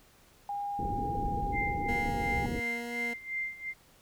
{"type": "tone", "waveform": "sine", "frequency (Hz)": 811, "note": "G#5", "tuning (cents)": -41, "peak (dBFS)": -32, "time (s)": [0.49, 2.46], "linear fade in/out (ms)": 2}
{"type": "low-pass noise", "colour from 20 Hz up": "pink", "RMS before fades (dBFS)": -35, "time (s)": [0.79, 2.6], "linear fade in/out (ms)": 2, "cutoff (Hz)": 510, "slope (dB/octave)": 96}
{"type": "tone with tremolo", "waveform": "sine", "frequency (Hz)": 2093, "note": "C7", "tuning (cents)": 0, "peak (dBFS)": -30, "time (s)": [1.52, 3.74], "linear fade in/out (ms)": 50, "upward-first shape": "sine", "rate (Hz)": 2.8, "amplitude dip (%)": 85}
{"type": "tone with vibrato", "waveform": "20% pulse", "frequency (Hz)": 237.1, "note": "A#3", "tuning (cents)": 30, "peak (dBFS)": -32, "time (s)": [1.88, 3.14], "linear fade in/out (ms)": 10, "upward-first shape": "triangle", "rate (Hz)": 2.1, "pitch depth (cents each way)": 12}
{"effects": ["pink hiss -61 dBFS RMS until 4.01 s"]}